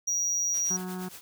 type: tone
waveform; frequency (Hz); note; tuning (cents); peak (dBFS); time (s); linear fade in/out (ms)
triangle; 5760; F#8; -47; -24; 0.07-0.77; 10
type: noise with tremolo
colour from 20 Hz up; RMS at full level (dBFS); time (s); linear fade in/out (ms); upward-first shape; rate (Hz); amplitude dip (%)
white; -43; 0.54-1.21; 0; triangle; 8.6; 75
type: harmonic tone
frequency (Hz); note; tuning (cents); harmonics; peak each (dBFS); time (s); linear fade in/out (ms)
183.3; F#3; -16; 1 / 2 / 4 / 5 / 6 / 7 / 8 / 9; -34 / -40 / -46 / -48 / -50 / -51 / -52 / -53; 0.7-1.09; 10
effects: none